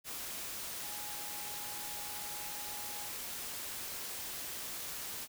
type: tone in noise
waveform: sine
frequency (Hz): 830.6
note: G#5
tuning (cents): 0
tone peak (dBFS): -50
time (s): 0.81-3.12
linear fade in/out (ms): 50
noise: white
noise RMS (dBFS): -42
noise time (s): 0.04-5.28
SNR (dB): -11
effects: none